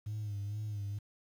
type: tone with vibrato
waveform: sine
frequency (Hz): 103.83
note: G#2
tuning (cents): 0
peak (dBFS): -34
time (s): 0.06-0.99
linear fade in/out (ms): 10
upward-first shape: sine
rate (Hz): 2.2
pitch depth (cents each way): 59
effects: tanh soft clip ceiling -32 dBFS + 10-bit